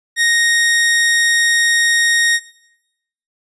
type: tone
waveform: sawtooth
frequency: 1864.7 Hz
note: A#6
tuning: in tune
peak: -8 dBFS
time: 0.16-2.4 s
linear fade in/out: 50 ms
effects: noise-tail reverb RT60 0.9 s tail -19 dB re dry + resampled to 24000 Hz

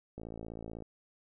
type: click train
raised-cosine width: 2 ms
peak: -30 dBFS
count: 37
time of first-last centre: 0.18-0.823 s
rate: 56 Hz
effects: none

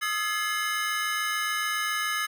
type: tone cluster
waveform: square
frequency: 1246 / 1333 / 1698 / 2112 / 2996 Hz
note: D#6 / E6 / G#6 / C7 / F#7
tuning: +2 / +19 / +38 / +16 / +21 cents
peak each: -32 / -39 / -32 / -33 / -36 dBFS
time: 0.01-2.27 s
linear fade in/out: 20 ms
effects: none

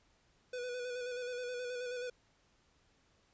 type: tone with vibrato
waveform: square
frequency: 493.9 Hz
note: B4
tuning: in tune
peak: -39 dBFS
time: 0.53-2.1 s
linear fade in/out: 5 ms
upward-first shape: square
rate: 9.4 Hz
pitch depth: 27 cents each way
effects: pink hiss -71 dBFS RMS until 3.33 s + resampled to 16000 Hz

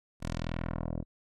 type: tone with low-pass filter sweep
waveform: 10% pulse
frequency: 41.21 Hz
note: E1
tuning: in tune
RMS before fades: -35 dBFS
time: 0.2-1.05 s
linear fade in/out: 50 ms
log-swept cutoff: 11000 to 390 Hz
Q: 1.2
effects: none

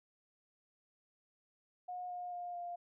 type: tone with pitch steps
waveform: sine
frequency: 722 / 714.5 / 707.1 / 699.8 Hz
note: F#5 / F5 / F5 / F5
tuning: -43 / +39 / +21 / +3 cents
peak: -40 dBFS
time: 1.88-2.76 s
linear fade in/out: 10 ms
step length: 220 ms
effects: none

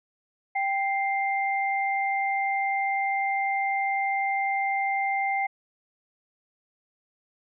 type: tone pair together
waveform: sine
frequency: 785.1 / 2096 Hz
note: G5 / C7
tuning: +2 / +2 cents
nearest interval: octave + perfect fourth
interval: 1700 cents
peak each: -25 / -28 dBFS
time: 0.55-5.47 s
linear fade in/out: 10 ms
effects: none

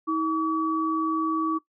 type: tone pair together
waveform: sine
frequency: 320.1 / 1140.7 Hz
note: D#4 / C#6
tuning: +49 / +49 cents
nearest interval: octave + minor seventh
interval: 2200 cents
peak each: -25 dBFS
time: 0.07-1.59 s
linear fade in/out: 20 ms
effects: noise-tail reverb RT60 0.1 s tail -18 dB re dry

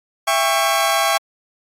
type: chord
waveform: sawtooth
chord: C# diminished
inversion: first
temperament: just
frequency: 665.2 / 798.3 / 1108.7 Hz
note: E5 / G5 / C#6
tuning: +16 / +31 / 0 cents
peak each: -16 dBFS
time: 0.27-1.18 s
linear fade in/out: 10 ms
effects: AAC 48 kbps

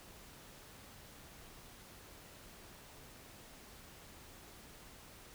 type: silence
effects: pink hiss -56 dBFS RMS until 5.34 s

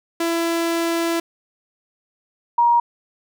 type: tone pair in turn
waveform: sawtooth / sine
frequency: 334.8 / 947 Hz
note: E4 / A#5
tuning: +27 / +27 cents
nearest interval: octave + tritone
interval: 1800 cents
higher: second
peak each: -15 / -12 dBFS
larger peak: second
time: 0.2-1.2 / 2.58-2.8 s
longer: first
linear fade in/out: 5 ms
effects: none

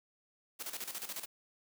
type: noise with tremolo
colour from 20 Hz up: white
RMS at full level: -40 dBFS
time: 0.59-1.26 s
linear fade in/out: 20 ms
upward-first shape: square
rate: 14 Hz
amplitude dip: 70%
effects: high-pass 200 Hz 12 dB/octave

